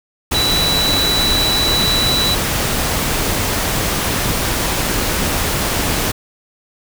sine tone in noise, 3948 Hz, B7, 1 cent flat, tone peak -15 dBFS, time 0.34-2.35 s, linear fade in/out 10 ms, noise pink, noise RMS -18 dBFS, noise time 0.31-6.12 s, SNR 0 dB, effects none

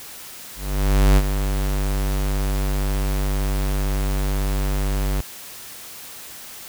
square tone with ADSR envelope, 49 Hz, G1, in tune, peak -11 dBFS, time 0.55-5.21 s, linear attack 620 ms, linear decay 45 ms, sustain -9 dB, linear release 4 ms, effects white hiss -38 dBFS RMS until 6.68 s

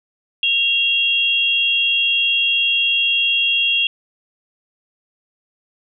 sine tone pair together, 2763 / 3279 Hz, F7 / G#7, -19 / -23 cents, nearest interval minor third, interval 296 cents, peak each -17 dBFS, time 0.43-3.87 s, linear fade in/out 2 ms, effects none

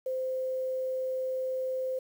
sine tone with quantisation, 518 Hz, C5, 17 cents flat, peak -29 dBFS, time 0.06-1.99 s, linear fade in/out 5 ms, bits 9, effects none

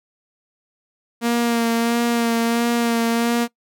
sawtooth tone with vibrato, 233.6 Hz, A#3, 4 cents sharp, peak -13 dBFS, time 1.21-3.48 s, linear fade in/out 50 ms, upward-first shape sine, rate 1.5 Hz, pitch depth 23 cents each way, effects noise-tail reverb RT60 0.1 s tail -22 dB re dry

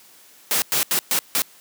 white noise bursts at uneven times, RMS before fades -20 dBFS, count 5, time 0.51-0.62 / 0.72-0.83 / 0.91-0.99 / 1.11-1.19 / 1.35-1.42 s, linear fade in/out 0 ms, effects white hiss -50 dBFS RMS until 1.6 s + high-pass 150 Hz 12 dB/octave

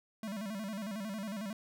square tone with vibrato, 207 Hz, G#3, 5 cents flat, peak -38 dBFS, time 0.23-1.53 s, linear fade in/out 2 ms, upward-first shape square, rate 11 Hz, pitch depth 110 cents each way, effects none

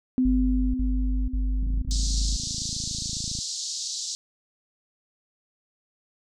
sine tone with exponential decay, 255.5 Hz, C4, 41 cents flat, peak -18 dBFS, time 0.18-3.13 s, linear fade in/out 0 ms, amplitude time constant 640 ms
sine tone bursts, 50 Hz, G1, 35 cents sharp, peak -22 dBFS, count 4, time 0.25-2.363 s, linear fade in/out 5 ms, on 490 ms, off 51 ms
click train, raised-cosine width 5 ms, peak -24 dBFS, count 49, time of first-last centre 1.63-3.388 s, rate 27.3 Hz
pink band-pass noise, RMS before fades -32 dBFS, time 1.91-4.15 s, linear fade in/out 0 ms, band 4000 to 7500 Hz, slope 48 dB/octave
effects none

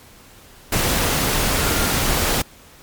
sine tone in noise, 1396.9 Hz, F6, in tune, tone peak -29 dBFS, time 1.58-1.91 s, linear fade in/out 5 ms, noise pink, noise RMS -19 dBFS, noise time 0.72-2.42 s, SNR -13 dB, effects pink hiss -46 dBFS RMS until 2.82 s + MP3 96 kbps

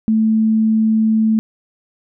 sine tone, 220 Hz, A3, in tune, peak -11 dBFS, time 0.08-1.39 s, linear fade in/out 0 ms, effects none

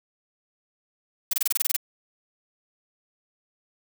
blue noise bursts, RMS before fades -22 dBFS, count 10, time 1.31-1.765 s, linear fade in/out 5 ms, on 23 ms, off 25 ms, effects none

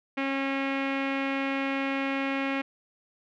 sawtooth tone with low-pass filter, 272.5 Hz, C#4, 29 cents flat, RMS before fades -29 dBFS, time 0.17-2.62 s, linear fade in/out 10 ms, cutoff 2400 Hz, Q 3.4, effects none

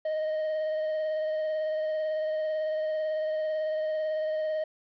triangle tone with vibrato, 622.3 Hz, D#5, in tune, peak -25 dBFS, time 0.05-4.64 s, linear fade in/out 5 ms, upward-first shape triangle, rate 18 Hz, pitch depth 21 cents each way, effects resampled to 11025 Hz + 10-bit

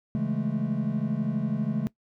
triangle chord, A major seventh, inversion first, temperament equal, 138.59 / 164.81 / 207.7 / 220 Hz, C#3 / E3 / G#3 / A3, 0 / 0 / 0 / 0 cents, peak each -29 / -31 / -28 / -27 dBFS, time 0.15-1.87 s, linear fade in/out 0 ms, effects noise-tail reverb RT60 0.1 s tail -20 dB re dry + tanh soft clip ceiling -13 dBFS

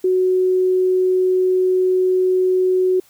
sine tone, 370 Hz, F#4, in tune, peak -13 dBFS, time 0.04-3 s, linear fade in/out 5 ms, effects white hiss -53 dBFS RMS until 3.09 s

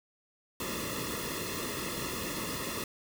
pink noise with comb filter, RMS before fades -36 dBFS, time 0.6-2.84 s, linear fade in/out 2 ms, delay 1.3 ms, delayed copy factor -1, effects none

